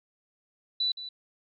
sine tone with echo, 3970 Hz, B7, 8 cents sharp, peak -24 dBFS, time 0.8-0.92 s, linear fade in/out 5 ms, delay 170 ms, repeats 1, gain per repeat -12 dB, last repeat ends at 1.09 s, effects MP3 48 kbps

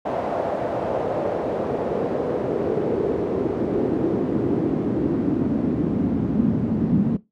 brown noise with band-pass filter sweep, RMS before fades -22 dBFS, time 0.05-7.17 s, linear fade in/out 10 ms, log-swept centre 680 to 210 Hz, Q 2.7, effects noise-tail reverb RT60 0.2 s tail -19 dB re dry + high-pass 100 Hz 12 dB/octave

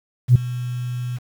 sine tone with ADSR envelope, 123.47 Hz, B2, in tune, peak -4 dBFS, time 0.28-1.19 s, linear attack 73 ms, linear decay 6 ms, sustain -19 dB, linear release 29 ms, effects tanh soft clip ceiling -1 dBFS + 7-bit

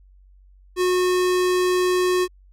square tone, 363.8 Hz, F#4, 29 cents flat, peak -18 dBFS, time 0.76-2.28 s, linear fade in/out 50 ms, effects added 47 Hz sine -48 dBFS peak until 2.52 s + low-pass 12000 Hz 12 dB/octave

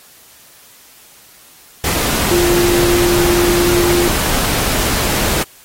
sine tone in noise, 349.2 Hz, F4, in tune, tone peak -12 dBFS, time 2.31-4.08 s, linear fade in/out 2 ms, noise pink, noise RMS -17 dBFS, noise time 1.84-5.43 s, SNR +2 dB, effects white hiss -44 dBFS RMS until 5.64 s + AAC 48 kbps

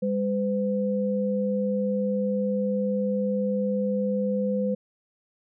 sine tone pair together, 201.2 / 507 Hz, G3 / B4, +45 / +45 cents, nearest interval octave + major third, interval 1600 cents, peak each -25 / -26 dBFS, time 0.02-4.75 s, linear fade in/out 10 ms, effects none

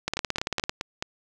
two click trains, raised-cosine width 0.2 ms, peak -9 / -11 dBFS, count 12 / 5, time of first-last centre 0.08-0.695 / 0.17-1.025 s, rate 17.9 / 4.68 Hz, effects none

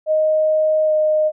sine tone with pitch glide, 622.3 to 616.6 Hz, D#5 to D#5, 0 to -16 cents, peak -13 dBFS, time 0.06-1.32 s, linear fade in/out 50 ms, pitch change -16 cents, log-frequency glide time 0.85-0.92 s, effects none

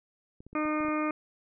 clicks, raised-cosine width 3 ms, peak -35 dBFS, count 7, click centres 0.405 / 0.466 / 0.53 / 0.654 / 0.805 / 0.85 / 0.884 s
harmonic tone, 305.3 Hz, D#4, 33 cents flat, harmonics 1 / 2 / 3 / 4 / 5 / 6 / 7 / 8, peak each -29 / -35 / -42 / -33 / -45 / -47 / -41 / -41 dBFS, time 0.55-1.11 s, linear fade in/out 2 ms
effects none

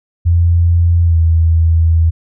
sine tone with pitch glide, 85.4 to 82.02 Hz, F2 to E2, -38 to -8 cents, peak -7 dBFS, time 0.25-2.11 s, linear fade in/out 20 ms, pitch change -70 cents, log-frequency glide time 1.04-1.17 s, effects none

